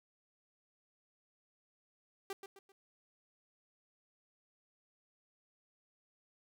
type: tone with echo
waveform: sawtooth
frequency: 392 Hz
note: G4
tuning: in tune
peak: -35 dBFS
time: 2.3-2.33 s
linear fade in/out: 2 ms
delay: 130 ms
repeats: 3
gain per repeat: -8 dB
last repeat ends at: 2.72 s
effects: none

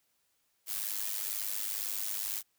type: noise with amplitude modulation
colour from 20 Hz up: blue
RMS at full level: -32 dBFS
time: 0.66-2.43 s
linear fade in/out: 50 ms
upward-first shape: sine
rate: 102 Hz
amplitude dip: 80%
effects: white hiss -75 dBFS RMS until 2.58 s

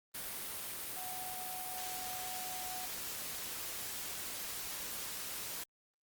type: tone in noise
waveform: sine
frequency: 740 Hz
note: F#5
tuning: in tune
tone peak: -45 dBFS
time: 0.96-2.86 s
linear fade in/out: 10 ms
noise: white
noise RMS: -42 dBFS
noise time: 0.14-5.64 s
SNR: -6 dB
effects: Opus 32 kbps

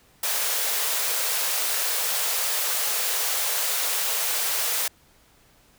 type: high-pass noise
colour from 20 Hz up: white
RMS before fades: -25 dBFS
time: 0.23-4.88 s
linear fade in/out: 5 ms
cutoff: 420 Hz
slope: 96 dB/octave
effects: pink hiss -58 dBFS RMS until 5.78 s

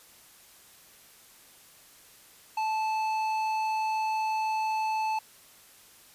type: tone with tanh clipping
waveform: sine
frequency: 874 Hz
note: A5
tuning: 12 cents flat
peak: -28 dBFS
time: 2.57-5.19 s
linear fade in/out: 5 ms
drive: 11 dB
effects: white hiss -55 dBFS RMS until 6.14 s + resampled to 32000 Hz

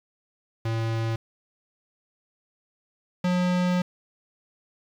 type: tone pair in turn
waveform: square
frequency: 113.3 / 179.85 Hz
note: A#2 / F#3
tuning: -49 / -49 cents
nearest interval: minor sixth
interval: 800 cents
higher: second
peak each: -25 / -22 dBFS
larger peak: second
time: 0.65-1.16 / 3.24-3.82 s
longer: second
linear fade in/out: 5 ms
effects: low-pass 5000 Hz 12 dB/octave + 8-bit

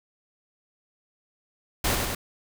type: noise with echo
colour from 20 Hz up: pink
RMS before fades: -24 dBFS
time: 1.84-1.95 s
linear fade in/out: 5 ms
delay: 100 ms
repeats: 2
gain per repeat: -3 dB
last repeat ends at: 2.15 s
effects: none

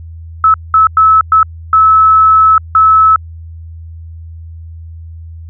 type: tone bursts at uneven times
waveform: sine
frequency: 1300 Hz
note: E6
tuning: 24 cents flat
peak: -3 dBFS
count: 6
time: 0.44-0.54 / 0.74-0.87 / 0.97-1.21 / 1.32-1.43 / 1.73-2.58 / 2.75-3.16 s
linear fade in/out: 2 ms
effects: added 82 Hz sine -26 dBFS peak until 5.49 s

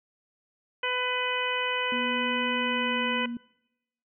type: harmonic tone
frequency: 500 Hz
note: B4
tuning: 21 cents sharp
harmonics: 1 / 2 / 3 / 4 / 5 / 6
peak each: -33 / -33 / -33 / -33 / -33 / -33 dBFS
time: 0.83-3.26 s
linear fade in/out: 5 ms
type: tone with pitch glide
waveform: sine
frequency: 242 to 237.4 Hz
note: B3 to A#3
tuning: -35 to +32 cents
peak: -31 dBFS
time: 1.92-3.37 s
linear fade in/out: 2 ms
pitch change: -33 cents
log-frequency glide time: 2.57-3.07 s
effects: noise-tail reverb RT60 0.9 s tail -24 dB re dry

